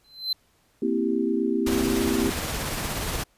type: tone with exponential growth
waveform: triangle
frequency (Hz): 4075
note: C8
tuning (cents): -47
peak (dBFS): -19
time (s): 0.04-0.33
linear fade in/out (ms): 5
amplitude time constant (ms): 61
type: chord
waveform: sine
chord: C dominant seventh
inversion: third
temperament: equal with one note detuned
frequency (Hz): 233.1 / 261.6 / 328.3 / 392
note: Bb3 / C4 / E4 / G4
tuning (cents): 0 / 0 / -7 / 0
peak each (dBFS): -27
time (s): 0.82-2.3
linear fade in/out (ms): 5
type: noise with tremolo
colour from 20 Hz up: pink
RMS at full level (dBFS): -28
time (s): 1.66-3.24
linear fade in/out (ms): 10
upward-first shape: sine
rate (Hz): 17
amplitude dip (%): 25
effects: pink hiss -64 dBFS RMS until 3.37 s + resampled to 32000 Hz

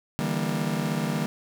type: chord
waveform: 40% pulse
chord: E half-diminished seventh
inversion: third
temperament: just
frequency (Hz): 148.33 / 164.81 / 197.78 / 237.3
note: D3 / E3 / G3 / Bb3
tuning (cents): +18 / 0 / +16 / +31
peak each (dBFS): -30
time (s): 0.19-1.26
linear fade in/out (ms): 0
effects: none

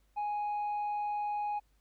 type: tone with tanh clipping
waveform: sine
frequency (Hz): 830.6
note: G#5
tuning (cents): 0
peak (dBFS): -32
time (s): 0.16-1.6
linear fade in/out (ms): 20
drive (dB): 2
effects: added 50 Hz sine -67 dBFS peak until 1.8 s + pink hiss -75 dBFS RMS until 1.8 s

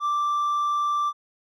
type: tone with hard clipping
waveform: sine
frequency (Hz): 1174.7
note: D6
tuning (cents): 0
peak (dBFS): -22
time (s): 0-1.13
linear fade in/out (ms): 50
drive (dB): 2
effects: none

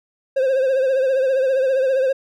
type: tone with vibrato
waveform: triangle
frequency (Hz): 528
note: C5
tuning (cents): +16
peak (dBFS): -13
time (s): 0.36-2.13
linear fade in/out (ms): 10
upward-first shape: triangle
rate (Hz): 15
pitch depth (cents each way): 73
effects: none

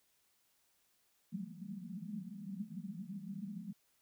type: band-pass noise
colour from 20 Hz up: pink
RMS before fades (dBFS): -45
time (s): 1.32-3.73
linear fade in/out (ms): 10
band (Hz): 170 to 220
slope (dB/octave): 96
effects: white hiss -75 dBFS RMS until 4.01 s

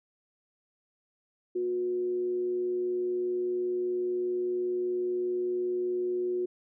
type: tone with frequency modulation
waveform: sine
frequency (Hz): 362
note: F#4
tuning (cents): -38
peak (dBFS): -27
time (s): 1.55-6.46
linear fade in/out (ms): 10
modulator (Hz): 125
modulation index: 0.2
effects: none

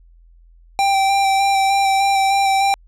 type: tone with vibrato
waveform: square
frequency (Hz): 784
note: G5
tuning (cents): 0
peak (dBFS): -14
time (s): 0.79-2.74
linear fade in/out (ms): 0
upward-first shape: square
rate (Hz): 3.3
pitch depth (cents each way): 14
effects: added 42 Hz sine -45 dBFS peak until 2.87 s + low-pass 9000 Hz 12 dB/octave

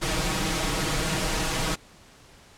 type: noise with comb filter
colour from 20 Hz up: pink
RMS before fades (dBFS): -26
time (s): 0.01-1.76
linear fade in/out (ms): 20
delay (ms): 6.3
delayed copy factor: +0.8
effects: pink hiss -52 dBFS RMS until 2.57 s + low-pass 9000 Hz 12 dB/octave

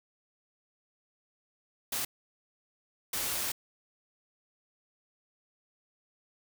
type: noise bursts at uneven times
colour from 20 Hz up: white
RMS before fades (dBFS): -33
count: 2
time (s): 1.92-2.05 / 3.13-3.52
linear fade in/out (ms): 5
effects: none

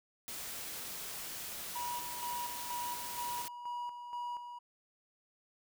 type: noise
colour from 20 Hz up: white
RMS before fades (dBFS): -43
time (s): 0.28-3.48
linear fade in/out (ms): 0
type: tone with tremolo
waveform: triangle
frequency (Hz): 966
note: B5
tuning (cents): -39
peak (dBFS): -35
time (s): 1.75-4.59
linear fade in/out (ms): 10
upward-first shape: square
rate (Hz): 2.1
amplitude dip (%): 55
effects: none

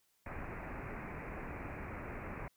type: low-pass noise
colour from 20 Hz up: pink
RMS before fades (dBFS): -44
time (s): 0.26-2.48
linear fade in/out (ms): 2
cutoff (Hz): 2500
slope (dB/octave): 96
effects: white hiss -75 dBFS RMS until 2.56 s

